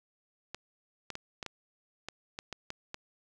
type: clicks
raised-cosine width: 0.2 ms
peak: -21 dBFS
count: 10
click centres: 0.546 / 1.103 / 1.154 / 1.428 / 1.463 / 2.086 / 2.389 / 2.527 / 2.704 / 2.944 s
effects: none